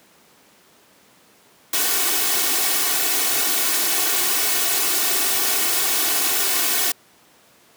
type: noise with comb filter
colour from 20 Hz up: white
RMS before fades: -20 dBFS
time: 1.73-6.92 s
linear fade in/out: 5 ms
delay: 2.7 ms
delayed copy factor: +0.85
effects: pink hiss -53 dBFS RMS until 7.76 s + high-pass 200 Hz 12 dB/octave